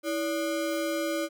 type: ring-modulated tone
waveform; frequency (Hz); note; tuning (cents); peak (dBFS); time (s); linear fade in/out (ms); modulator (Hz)
square; 449.3; A4; +36; -25; 0.03-1.29; 50; 123
effects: none